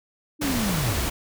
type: linear sweep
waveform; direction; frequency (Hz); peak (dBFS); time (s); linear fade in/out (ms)
sine; down; 309.4 to 33.66; -24; 0.39-1.09; 50
type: noise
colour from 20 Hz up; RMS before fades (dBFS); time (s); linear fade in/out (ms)
pink; -27; 0.41-1.1; 10
effects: none